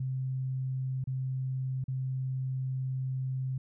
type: tone with dropouts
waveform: sine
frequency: 130.81 Hz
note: C3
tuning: in tune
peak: -30 dBFS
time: 0-3.58 s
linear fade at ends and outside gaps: 5 ms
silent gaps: 1.041-1.072 / 1.841-1.881 s
effects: none